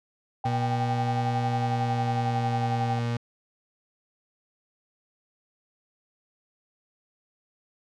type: tone with tremolo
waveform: sine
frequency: 784 Hz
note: G5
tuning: in tune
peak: -25 dBFS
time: 0.44-2.99 s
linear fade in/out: 2 ms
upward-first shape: sine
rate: 11 Hz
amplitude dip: 65%
type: tone with pitch glide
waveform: 35% pulse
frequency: 120 to 118.21 Hz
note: B2 to A#2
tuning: -49 to +25 cents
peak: -24 dBFS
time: 0.45-3.17 s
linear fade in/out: 5 ms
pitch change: -26 cents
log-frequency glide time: 1.5-2.94 s
effects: low-pass 5000 Hz 12 dB/octave